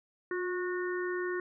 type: harmonic tone with a mistuned harmonic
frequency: 365.2 Hz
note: F#4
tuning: 23 cents flat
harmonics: 1 / 3 / 4 / 5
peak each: -32 / -42 / -41 / -40 dBFS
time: 0.31-1.4 s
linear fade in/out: 2 ms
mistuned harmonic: 1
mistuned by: -32 cents
effects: none